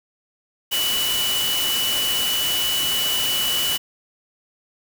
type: tone in noise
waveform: sine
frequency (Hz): 2960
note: F#7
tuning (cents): 0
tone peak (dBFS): -21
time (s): 0.71-3.78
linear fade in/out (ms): 20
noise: white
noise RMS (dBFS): -25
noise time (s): 0.71-3.78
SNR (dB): +1
effects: none